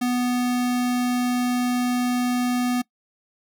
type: tone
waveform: square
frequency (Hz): 246.9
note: B3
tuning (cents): 0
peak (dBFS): -21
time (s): 0.01-2.82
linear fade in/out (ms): 10
effects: noise-tail reverb RT60 0.1 s tail -22 dB re dry